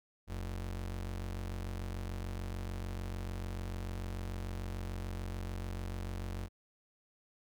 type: ring-modulated tone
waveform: square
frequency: 66.9 Hz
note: C2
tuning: 39 cents sharp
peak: -35 dBFS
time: 0.27-6.49 s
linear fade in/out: 50 ms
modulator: 23.4 Hz
effects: none